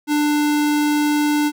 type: tone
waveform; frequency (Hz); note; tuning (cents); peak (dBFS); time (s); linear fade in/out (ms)
square; 296.5; D4; +17; -16; 0.07-1.52; 50
effects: none